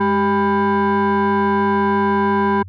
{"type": "tone with frequency modulation", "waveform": "sine", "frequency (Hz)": 392, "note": "G4", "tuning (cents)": 0, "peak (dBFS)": -12, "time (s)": [0, 2.63], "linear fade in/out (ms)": 10, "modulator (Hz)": 598, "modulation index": 1.5, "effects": ["tanh soft clip ceiling -11 dBFS", "added 93 Hz sine -33 dBFS peak until 2.68 s"]}